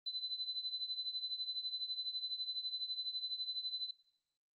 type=tone with tremolo; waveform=sine; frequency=4022 Hz; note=B7; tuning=31 cents sharp; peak=-35 dBFS; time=0.06-3.91 s; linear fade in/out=5 ms; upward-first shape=triangle; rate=12 Hz; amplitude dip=85%; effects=noise-tail reverb RT60 1.0 s tail -24 dB re dry + Opus 24 kbps